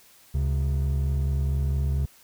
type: tone pair together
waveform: triangle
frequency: 71.2 / 135.62 Hz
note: C#2 / C#3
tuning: +47 / -38 cents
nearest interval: major seventh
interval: 1115 cents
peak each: -21 / -26 dBFS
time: 0.34-2.06 s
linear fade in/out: 10 ms
effects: white hiss -55 dBFS RMS until 2.23 s